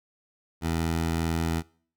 15% pulse tone, 82.3 Hz, E2, 2 cents flat, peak -19 dBFS, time 0.61-1.63 s, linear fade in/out 50 ms, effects noise-tail reverb RT60 0.5 s tail -23 dB re dry

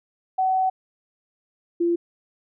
sine tone pair in turn, 754 / 342.7 Hz, F#5 / F4, +32 / -33 cents, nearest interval octave + major second, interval 1365 cents, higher first, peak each -18 dBFS, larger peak neither, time 0.38-0.7 / 1.8-1.96 s, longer first, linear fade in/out 10 ms, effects none

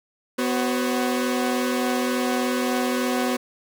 sawtooth tone cluster, 249.3 / 372.8 / 542 Hz, B3 / F#4 / C#5, +16 / +13 / -39 cents, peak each -19 / -24 / -26 dBFS, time 0.38-3.37 s, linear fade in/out 10 ms, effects none

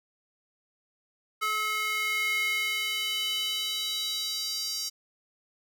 square tone with high-pass filter sweep, 430 Hz, A4, 40 cents flat, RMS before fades -30 dBFS, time 1.41-4.9 s, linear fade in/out 20 ms, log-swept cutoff 1500 to 5200 Hz, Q 3.9, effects none

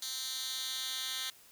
10% pulse tone with high-pass filter sweep, 260.4 Hz, C4, 8 cents flat, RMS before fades -38 dBFS, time 0.02-1.3 s, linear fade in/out 2 ms, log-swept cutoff 4500 to 2900 Hz, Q 1.9, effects white hiss -59 dBFS RMS until 1.51 s

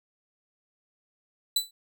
sawtooth tone with exponential decay, 3979 Hz, B7, 12 cents sharp, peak -16 dBFS, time 1.56-1.71 s, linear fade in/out 5 ms, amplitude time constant 31 ms, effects none

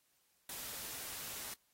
white noise, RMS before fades -45 dBFS, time 0.49-1.54 s, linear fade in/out 5 ms, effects white hiss -75 dBFS RMS until 1.73 s + AAC 48 kbps

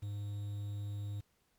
triangle tone with quantisation, 102.3 Hz, G#2, 26 cents flat, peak -35 dBFS, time 0.02-1.21 s, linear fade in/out 10 ms, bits 10, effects pink hiss -75 dBFS RMS until 1.58 s + MP3 96 kbps

